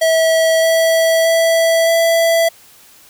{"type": "tone with pitch steps", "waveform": "square", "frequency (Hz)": [649, 653.9, 658.8, 663.8], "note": ["E5", "E5", "E5", "E5"], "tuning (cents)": [-27, -14, -1, 12], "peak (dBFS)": -11, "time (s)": [0.01, 2.49], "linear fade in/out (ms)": 10, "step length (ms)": 620, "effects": ["white hiss -45 dBFS RMS until 3.09 s"]}